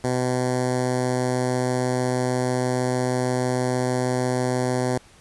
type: tone with notch filter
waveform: 10% pulse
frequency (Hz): 126.3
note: B2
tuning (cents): +39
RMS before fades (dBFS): -23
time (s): 0.04-4.98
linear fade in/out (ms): 2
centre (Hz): 2800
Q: 0.8
effects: pink hiss -52 dBFS RMS until 5.2 s + resampled to 24000 Hz